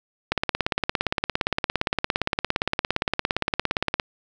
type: click train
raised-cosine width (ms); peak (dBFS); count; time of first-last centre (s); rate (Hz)
0.3; -5; 65; 0.32-3.998; 17.4
effects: none